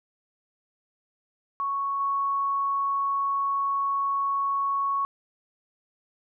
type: tone with level steps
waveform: sine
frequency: 1108.7 Hz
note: C#6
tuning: in tune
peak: -25 / -23 dBFS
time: 1.6-5.05 s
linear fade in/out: 0 ms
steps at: 2 s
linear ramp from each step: 5 ms
effects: none